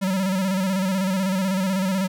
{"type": "tone with vibrato", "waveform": "square", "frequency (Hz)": 190, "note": "F#3", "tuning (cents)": 46, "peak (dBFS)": -21, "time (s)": [0.01, 2.08], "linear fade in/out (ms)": 20, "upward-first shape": "square", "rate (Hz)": 16, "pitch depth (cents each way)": 52, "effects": []}